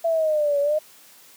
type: exponential two-way sweep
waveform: sine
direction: down then up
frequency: 671 to 564 to 624 Hz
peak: -18 dBFS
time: 0.04-0.79 s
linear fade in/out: 10 ms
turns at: 0.6 s
effects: white hiss -50 dBFS RMS until 1.36 s + high-pass 150 Hz 12 dB/octave